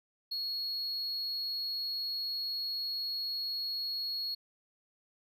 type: tone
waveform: triangle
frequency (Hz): 4326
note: C#8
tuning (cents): -43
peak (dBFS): -32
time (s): 0.31-4.35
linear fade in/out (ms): 10
effects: none